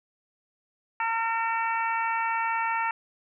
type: harmonic tone with a mistuned harmonic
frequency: 455.5 Hz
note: A#4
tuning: 40 cents flat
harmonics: 2 / 3 / 4 / 5 / 6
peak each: -27 / -31 / -33 / -35 / -37 dBFS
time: 1-2.91 s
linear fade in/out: 2 ms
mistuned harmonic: 6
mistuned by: -33 cents
effects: none